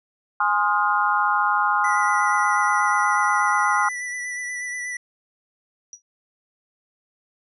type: chord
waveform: sine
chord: F minor seventh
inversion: first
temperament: equal with one note detuned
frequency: 830.6 / 1046.5 / 1244.5 / 1418.1 Hz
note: Ab5 / C6 / Eb6 / F6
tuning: 0 / 0 / 0 / +26 cents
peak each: -23 dBFS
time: 0.4-3.89 s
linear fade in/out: 5 ms
type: tone with vibrato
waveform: square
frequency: 1972 Hz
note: B6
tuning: 3 cents flat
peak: -28 dBFS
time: 1.84-4.97 s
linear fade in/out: 5 ms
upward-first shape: sine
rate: 8.3 Hz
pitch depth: 22 cents each way
type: tone with exponential decay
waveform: sine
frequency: 5800 Hz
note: F#8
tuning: 35 cents flat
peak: -32 dBFS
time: 5.93-6.02 s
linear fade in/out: 1 ms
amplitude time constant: 19 ms
effects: resampled to 24000 Hz